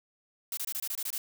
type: noise bursts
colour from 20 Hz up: blue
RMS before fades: -34 dBFS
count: 9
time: 0.52-1.18 s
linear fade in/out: 2 ms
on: 52 ms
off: 24 ms
effects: none